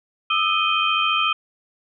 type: tone cluster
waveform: sine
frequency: 1214 / 1308 / 2499 / 3135 Hz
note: D#6 / E6 / D#7 / G7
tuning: -43 / -14 / +7 / -1 cents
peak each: -23 dBFS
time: 0.3-1.33 s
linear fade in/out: 5 ms
effects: none